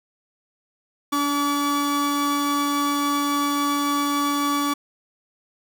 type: tone pair together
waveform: 45% pulse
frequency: 287.1 / 1144.8 Hz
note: D4 / D6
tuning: -39 / -45 cents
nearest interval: 2 octaves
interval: 2394 cents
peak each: -23 dBFS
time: 1.12-4.74 s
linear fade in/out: 10 ms
effects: 9-bit